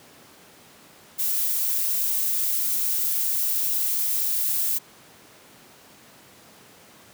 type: noise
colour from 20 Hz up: violet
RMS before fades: -24 dBFS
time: 1.18-4.79 s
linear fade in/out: 20 ms
effects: pink hiss -50 dBFS RMS until 7.13 s + high-pass 150 Hz 12 dB/octave